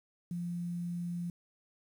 sine tone with quantisation, 173.8 Hz, F3, 8 cents flat, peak -34 dBFS, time 0.31-1.3 s, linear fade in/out 2 ms, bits 10, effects none

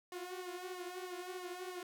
sawtooth tone with flanger, 362.2 Hz, F#4, 37 cents flat, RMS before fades -45 dBFS, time 0.12-1.83 s, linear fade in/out 2 ms, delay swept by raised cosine 1.7 to 6.8 ms, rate 3.1 Hz, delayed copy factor +0.7, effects none

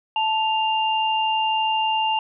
sine tone pair together, 878.4 / 2794 Hz, A5 / F7, -3 / 0 cents, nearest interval octave + minor sixth, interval 2003 cents, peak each -20 / -24 dBFS, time 0.16-2.19 s, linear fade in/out 2 ms, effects none

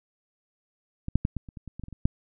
clicks, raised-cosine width 5 ms, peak -19 / -7 / -12 / -18 / -30 / -28 / -27 / -26 / -23 / -30 / -28 / -8 dBFS, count 12, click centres 1.084 / 1.156 / 1.251 / 1.367 / 1.488 / 1.572 / 1.677 / 1.796 / 1.837 / 1.884 / 1.927 / 2.055 s, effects none

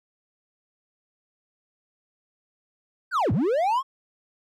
triangle linear two-way sweep, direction down then up, 1609 to 87.31 to 1113 Hz, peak -18 dBFS, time 3.11-3.83 s, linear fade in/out 50 ms, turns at 3.32 s, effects none

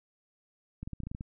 clicks, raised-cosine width 5 ms, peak -26 dBFS, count 9, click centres 0.83 / 0.875 / 0.933 / 1.003 / 1.035 / 1.07 / 1.115 / 1.149 / 1.209 s, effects none

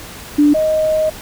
sine tone pair in turn, 293.7 / 624.5 Hz, D4 / D#5, 0 / +6 cents, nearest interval octave + minor second, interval 1306 cents, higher second, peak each -7 / -12 dBFS, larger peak first, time 0.38-0.54 / 0.54-1.1 s, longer second, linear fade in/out 10 ms, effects pink hiss -33 dBFS RMS until 1.21 s

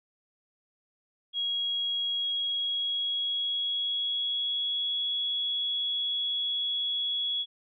sine tone with pitch glide, 3300 to 3358 Hz, G#7 to G#7, -12 to +18 cents, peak -27 dBFS, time 1.33-7.46 s, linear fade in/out 50 ms, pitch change +30 cents, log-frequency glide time 2.17-5.07 s, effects none

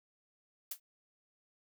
blue noise with exponential decay, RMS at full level -34 dBFS, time 0.71-0.8 s, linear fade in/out 5 ms, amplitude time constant 18 ms, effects none

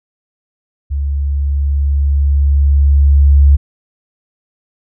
sine tone with level ramp, 70.5 Hz, C#2, 30 cents sharp, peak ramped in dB -14 to -3 dBFS, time 0.9-3.57 s, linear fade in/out 20 ms, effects none

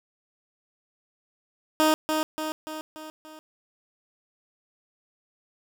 15% pulse tone with echo, 311.1 Hz, D#4, in tune, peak -12 dBFS, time 1.8-1.94 s, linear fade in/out 0 ms, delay 290 ms, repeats 5, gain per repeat -5 dB, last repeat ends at 3.39 s, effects none

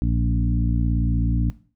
harmonic tone with a mistuned harmonic, 58 Hz, A#1, 8 cents flat, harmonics 1 / 2 / 3 / 4 / 5, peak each -21 / -24 / -28 / -28 / -29 dBFS, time 0.02-1.5 s, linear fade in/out 0 ms, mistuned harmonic 2, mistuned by -19 cents, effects noise-tail reverb RT60 0.4 s tail -17 dB re dry

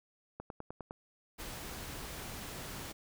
click train, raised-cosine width 1 ms, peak -28 dBFS, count 6, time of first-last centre 0.4-0.909 s, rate 9.82 Hz
pink noise, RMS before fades -44 dBFS, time 1.38-2.93 s, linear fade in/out 20 ms
effects none

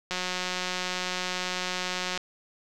click train, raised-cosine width 0.2 ms, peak -13 dBFS, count 377, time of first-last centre 0.11-2.176 s, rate 182 Hz, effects none

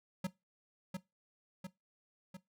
square tone with echo, 185 Hz, F#3, in tune, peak -34 dBFS, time 0.24-0.27 s, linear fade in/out 5 ms, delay 700 ms, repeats 3, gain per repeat -4 dB, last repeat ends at 2.37 s, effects noise-tail reverb RT60 0.2 s tail -18 dB re dry

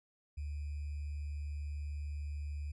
sine tone with sample-and-hold, 73.42 Hz, D2, in tune, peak -37 dBFS, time 0.37-2.72 s, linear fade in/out 10 ms, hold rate 2450 Hz, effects resampled to 24000 Hz

